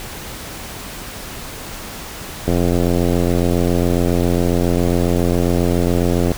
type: click train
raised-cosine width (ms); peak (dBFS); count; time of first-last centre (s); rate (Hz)
2; -4; 336; 2.48-6.317; 87.3
effects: pink hiss -31 dBFS RMS until 6.37 s